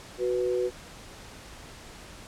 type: tone pair together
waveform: sine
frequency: 369.8 / 493.6 Hz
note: F#4 / B4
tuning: -1 / -1 cents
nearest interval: perfect fourth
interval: 500 cents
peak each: -26 / -28 dBFS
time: 0.18-0.71 s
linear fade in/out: 50 ms
effects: pink hiss -46 dBFS RMS until 2.27 s + low-pass 9000 Hz 12 dB/octave